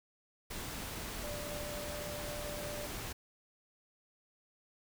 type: tone in noise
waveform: sine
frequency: 590 Hz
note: D5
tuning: 8 cents sharp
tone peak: -43 dBFS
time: 1.23-2.87 s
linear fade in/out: 10 ms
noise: pink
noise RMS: -42 dBFS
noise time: 0.5-3.13 s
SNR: -4 dB
effects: none